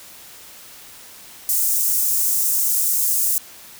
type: high-pass noise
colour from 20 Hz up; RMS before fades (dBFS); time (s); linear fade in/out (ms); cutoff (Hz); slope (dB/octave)
white; -19; 1.49-3.38; 0; 6800; 24
effects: white hiss -42 dBFS RMS until 3.79 s